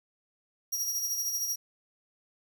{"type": "tone with tremolo", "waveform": "sawtooth", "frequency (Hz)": 5690, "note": "F8", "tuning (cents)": 31, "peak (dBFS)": -25, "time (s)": [0.72, 1.56], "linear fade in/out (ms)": 10, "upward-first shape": "sine", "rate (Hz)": 13, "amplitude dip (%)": 45, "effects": ["10-bit"]}